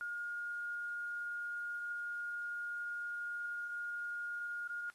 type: tone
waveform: sine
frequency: 1424 Hz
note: F6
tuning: 33 cents sharp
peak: -38 dBFS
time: 0.01-4.9 s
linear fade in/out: 0 ms
effects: white hiss -69 dBFS RMS until 4.94 s + AAC 32 kbps

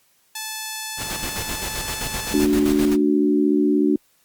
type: tone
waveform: 5% pulse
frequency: 871 Hz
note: A5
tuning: 18 cents flat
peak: -16 dBFS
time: 0.35-2.45 s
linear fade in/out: 5 ms
type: noise with tremolo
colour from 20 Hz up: pink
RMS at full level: -28 dBFS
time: 0.97-2.97 s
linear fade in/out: 50 ms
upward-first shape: square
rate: 7.7 Hz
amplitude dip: 55%
type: chord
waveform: sine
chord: D major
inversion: second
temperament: equal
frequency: 220 / 293.7 / 370 Hz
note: A3 / D4 / F#4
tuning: 0 / 0 / 0 cents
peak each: -22 / -17 / -21 dBFS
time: 2.34-3.96 s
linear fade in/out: 2 ms
effects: white hiss -61 dBFS RMS until 4.24 s + Opus 48 kbps

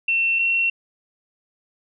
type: tone pair in turn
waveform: sine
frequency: 2700 / 2722 Hz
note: E7 / F7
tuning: +41 / -45 cents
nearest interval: unison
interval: 14 cents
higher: second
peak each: -17 dBFS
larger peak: neither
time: 0.08-0.39 / 0.39-0.7 s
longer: neither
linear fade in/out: 5 ms
effects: none

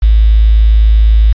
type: tone with quantisation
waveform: sine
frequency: 53.9 Hz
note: A1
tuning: 35 cents flat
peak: -3 dBFS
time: 0.02-1.33 s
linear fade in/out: 10 ms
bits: 5
effects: resampled to 11025 Hz

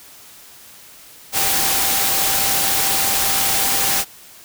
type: tone in noise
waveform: sine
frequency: 784 Hz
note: G5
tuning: in tune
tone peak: -28 dBFS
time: 1.32-4.05 s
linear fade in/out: 50 ms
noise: white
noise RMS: -18 dBFS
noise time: 1.32-4.05 s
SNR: -13 dB
effects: white hiss -43 dBFS RMS until 4.44 s

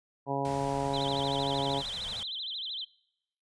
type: harmonic tone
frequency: 138.59 Hz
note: C#3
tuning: in tune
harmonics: 1 / 2 / 3 / 4 / 5 / 6 / 7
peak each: -36 / -36 / -36 / -36 / -36 / -36 / -36 dBFS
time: 0.26-1.83 s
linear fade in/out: 50 ms
type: band-stop noise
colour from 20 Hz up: pink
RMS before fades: -44 dBFS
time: 0.45-2.23 s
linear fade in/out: 0 ms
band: 220 to 440 Hz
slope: 48 dB/octave
type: tone with vibrato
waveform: sine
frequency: 3536 Hz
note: A7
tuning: 8 cents sharp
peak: -34 dBFS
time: 0.93-2.85 s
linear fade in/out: 10 ms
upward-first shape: sine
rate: 13 Hz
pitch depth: 250 cents each way
effects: noise-tail reverb RT60 0.8 s tail -23 dB re dry + resampled to 22050 Hz

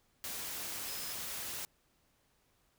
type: tone in noise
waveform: sine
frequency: 5120 Hz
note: D#8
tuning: 49 cents sharp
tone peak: -47 dBFS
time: 0.88-1.13 s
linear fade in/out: 0 ms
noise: white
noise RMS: -41 dBFS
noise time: 0.24-1.65 s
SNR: -9 dB
effects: pink hiss -73 dBFS RMS until 2.78 s

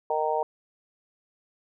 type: harmonic tone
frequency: 154.7 Hz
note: D#3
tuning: 10 cents flat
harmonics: 3 / 4 / 5 / 6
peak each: -29 / -29 / -29 / -29 dBFS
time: 0.1-0.43 s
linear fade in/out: 2 ms
effects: none

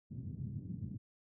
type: band-pass noise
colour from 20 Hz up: pink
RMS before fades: -43 dBFS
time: 0.1-0.98 s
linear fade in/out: 20 ms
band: 100 to 200 Hz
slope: 24 dB/octave
effects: none

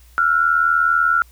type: tone pair together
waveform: sine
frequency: 1347.9 / 1428 Hz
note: E6 / F6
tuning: +38 / +38 cents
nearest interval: minor second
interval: 100 cents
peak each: -16 dBFS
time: 0.18-1.22 s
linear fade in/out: 0 ms
effects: added 60 Hz sine -45 dBFS peak until 1.31 s + white hiss -54 dBFS RMS until 1.31 s

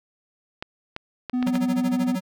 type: clicks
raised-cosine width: 0.3 ms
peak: -15 dBFS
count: 6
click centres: 0.625 / 0.964 / 1.297 / 1.427 / 1.473 / 1.555 s
type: tone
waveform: triangle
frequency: 250 Hz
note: B3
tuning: 21 cents sharp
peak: -19 dBFS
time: 1.33-2.16 s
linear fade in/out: 10 ms
type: tone with tremolo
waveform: square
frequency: 186.5 Hz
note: F#3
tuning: 14 cents sharp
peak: -24 dBFS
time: 1.46-2.21 s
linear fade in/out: 10 ms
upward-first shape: sine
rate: 13 Hz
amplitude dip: 100%
effects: none

